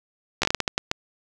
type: slowing click train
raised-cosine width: 0.2 ms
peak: -4 dBFS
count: 10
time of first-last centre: 0.42-0.914 s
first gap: 13 ms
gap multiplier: 1.34
effects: none